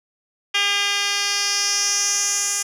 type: tone with band-pass filter sweep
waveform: 10% pulse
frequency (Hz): 403.9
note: G#4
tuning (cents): -48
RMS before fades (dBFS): -21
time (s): 0.54-2.63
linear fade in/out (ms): 10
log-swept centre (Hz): 3300 to 7600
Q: 3.3
effects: none